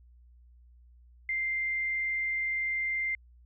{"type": "tone", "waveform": "sine", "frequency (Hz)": 2093, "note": "C7", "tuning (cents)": 0, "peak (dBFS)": -28, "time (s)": [1.29, 3.15], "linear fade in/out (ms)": 2, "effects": ["added 60 Hz sine -54 dBFS peak until 3.45 s"]}